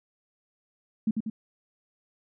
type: tone with echo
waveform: sine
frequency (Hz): 219.2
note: A3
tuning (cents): -6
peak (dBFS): -21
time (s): 1.07-1.11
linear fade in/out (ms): 5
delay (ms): 95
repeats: 2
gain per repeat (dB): -4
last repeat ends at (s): 1.3
effects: none